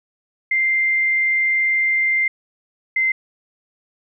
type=tone pair in turn; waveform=sine; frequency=2093 / 2074 Hz; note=C7 / C7; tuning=0 / -16 cents; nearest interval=unison; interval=16 cents; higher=first; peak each=-15 dBFS; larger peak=neither; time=0.51-2.28 / 2.96-3.12 s; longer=first; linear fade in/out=5 ms; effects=none